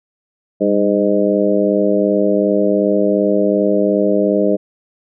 harmonic tone with a mistuned harmonic, 102.7 Hz, G#2, 19 cents flat, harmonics 2 / 3 / 4 / 5 / 6, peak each -18 / -18 / -18 / -18 / -18 dBFS, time 0.6-4.57 s, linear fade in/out 20 ms, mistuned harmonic 2, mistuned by -53 cents, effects none

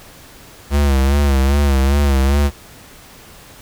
square tone with vibrato, 69.3 Hz, C#2, in tune, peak -12 dBFS, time 0.7-2.51 s, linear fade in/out 50 ms, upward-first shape sine, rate 2.5 Hz, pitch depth 74 cents each way, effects pink hiss -41 dBFS RMS until 3.61 s

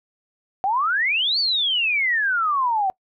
sine exponential two-way sweep, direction up then down, 743 to 4622 to 743 Hz, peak -18 dBFS, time 0.64-2.9 s, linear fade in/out 0 ms, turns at 1.39 s, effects noise-tail reverb RT60 0.1 s tail -25 dB re dry

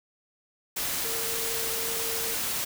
sine tone in noise, 456.4 Hz, A#4, 37 cents flat, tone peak -37 dBFS, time 1.04-2.35 s, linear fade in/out 10 ms, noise white, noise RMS -30 dBFS, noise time 0.76-2.65 s, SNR -10 dB, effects none

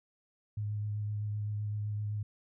sine tone with vibrato, 104.8 Hz, G#2, 16 cents sharp, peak -32 dBFS, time 0.57-2.23 s, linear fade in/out 5 ms, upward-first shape sine, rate 7.8 Hz, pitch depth 16 cents each way, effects none

